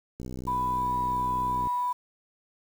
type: click train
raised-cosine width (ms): 3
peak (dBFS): -25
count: 94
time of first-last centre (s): 0.2-1.672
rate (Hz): 63.2
type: tone with vibrato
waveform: sine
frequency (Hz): 987.8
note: B5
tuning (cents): 0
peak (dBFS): -25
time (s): 0.47-1.93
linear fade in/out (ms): 10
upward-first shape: triangle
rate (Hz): 1.4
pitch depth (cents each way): 9
effects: 8-bit